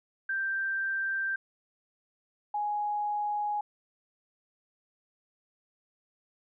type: tone pair in turn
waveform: sine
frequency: 1571 / 832.2 Hz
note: G6 / G#5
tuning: +3 / +3 cents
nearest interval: major seventh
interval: 1100 cents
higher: first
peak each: -28 dBFS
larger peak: neither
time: 0.29-1.36 / 2.54-3.61 s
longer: neither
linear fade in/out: 5 ms
effects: none